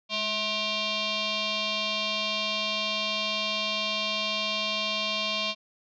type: tone with frequency modulation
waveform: sine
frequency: 208.5 Hz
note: G#3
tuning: 7 cents sharp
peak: -26 dBFS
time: 0.09-5.55 s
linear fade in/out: 50 ms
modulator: 856 Hz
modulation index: 5
effects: none